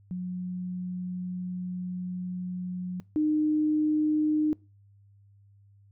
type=tone pair in turn; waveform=sine; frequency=181.2 / 305.5 Hz; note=F#3 / D#4; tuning=-36 / -32 cents; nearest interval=major sixth; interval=904 cents; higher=second; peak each=-30 / -22 dBFS; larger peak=second; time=0.11-3 / 3.16-4.53 s; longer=first; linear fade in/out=0 ms; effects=noise-tail reverb RT60 0.3 s tail -24 dB re dry + added 100 Hz sine -55 dBFS peak until 5.91 s